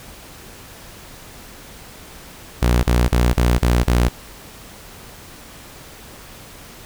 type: tone bursts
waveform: sawtooth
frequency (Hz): 60.1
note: B1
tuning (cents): -46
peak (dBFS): -9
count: 6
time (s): 2.62-4.085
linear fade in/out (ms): 5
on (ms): 210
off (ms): 41
effects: pink hiss -40 dBFS RMS until 6.85 s